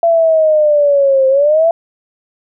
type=linear two-way sweep; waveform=sine; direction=down then up; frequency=678 to 525 to 678 Hz; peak=-7 dBFS; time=0.03-1.71 s; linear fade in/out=2 ms; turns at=1.28 s; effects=none